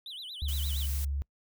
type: tone with vibrato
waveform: triangle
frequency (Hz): 3444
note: A7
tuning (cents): -38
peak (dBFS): -38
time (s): 0.06-0.86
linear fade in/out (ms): 2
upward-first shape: sine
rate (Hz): 8.6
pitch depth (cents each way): 270
type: tone with pitch glide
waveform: sine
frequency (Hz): 71.3 to 70.03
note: C#2 to C#2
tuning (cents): +49 to +18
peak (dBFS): -29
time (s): 0.42-1.22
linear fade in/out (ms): 0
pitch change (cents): -31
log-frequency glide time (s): 0.69-0.77
type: noise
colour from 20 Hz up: blue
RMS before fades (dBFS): -40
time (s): 0.48-1.05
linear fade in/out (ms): 5
effects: noise-tail reverb RT60 0.1 s tail -26 dB re dry